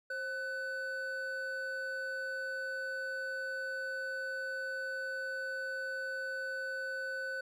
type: tone pair together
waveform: triangle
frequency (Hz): 530.3 / 1500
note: C5 / F#6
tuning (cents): +23 / +23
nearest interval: octave + tritone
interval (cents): 1800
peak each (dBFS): -40 / -35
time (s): 0.1-7.41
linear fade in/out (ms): 5
effects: none